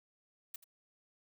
blue noise with echo, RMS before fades -43 dBFS, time 0.54-0.56 s, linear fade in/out 5 ms, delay 82 ms, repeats 1, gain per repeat -15 dB, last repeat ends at 0.642 s, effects none

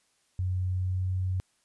sine tone with pitch glide, 92 to 92.85 Hz, F#2 to F#2, -9 to +7 cents, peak -26 dBFS, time 0.39-1.4 s, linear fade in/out 0 ms, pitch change +16 cents, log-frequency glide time 0.69-1.11 s, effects white hiss -70 dBFS RMS until 1.64 s + resampled to 24000 Hz

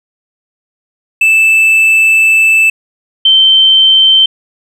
triangle / sine tone pair in turn, 2637 / 3108 Hz, E7 / G7, 0 / -16 cents, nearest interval minor third, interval 284 cents, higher second, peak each -3 dBFS, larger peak neither, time 1.21-2.7 / 3.25-4.26 s, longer first, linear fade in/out 5 ms, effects none

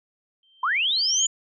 sine tone with exponential growth, 3136 Hz, G7, in tune, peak -21 dBFS, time 0.43-1.26 s, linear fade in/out 2 ms, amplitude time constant 180 ms
sine linear sweep, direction up, 935 to 7040 Hz, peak -20 dBFS, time 0.63-1.27 s, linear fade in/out 5 ms
effects none

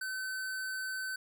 square tone, 1526 Hz, G6, 47 cents flat, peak -36 dBFS, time 0.01-1.16 s, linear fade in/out 5 ms, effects none

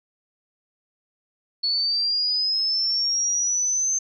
sine linear sweep, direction up, 4398 to 6280 Hz, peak -20 dBFS, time 1.63-3.99 s, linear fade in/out 10 ms, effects none

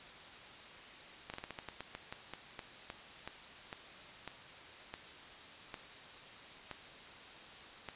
slowing click train, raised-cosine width 0.3 ms, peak -26 dBFS, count 20, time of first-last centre 1.3-7.887 s, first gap 38 ms, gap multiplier 1.21, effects white hiss -52 dBFS RMS until 7.95 s + resampled to 8000 Hz

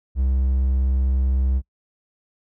triangle tone, 65.41 Hz, C2, in tune, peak -15 dBFS, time 0.15-1.62 s, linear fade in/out 50 ms, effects noise-tail reverb RT60 0.1 s tail -24 dB re dry

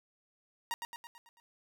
sawtooth tone with echo, 939 Hz, A#5, 12 cents sharp, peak -29 dBFS, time 0.71-0.74 s, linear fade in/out 0 ms, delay 110 ms, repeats 6, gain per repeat -5 dB, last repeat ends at 1.4 s, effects none

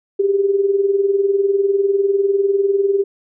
sine tone with tremolo, 396.5 Hz, G4, 20 cents sharp, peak -10 dBFS, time 0.19-3.04 s, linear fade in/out 10 ms, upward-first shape sine, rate 20 Hz, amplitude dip 65%, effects none

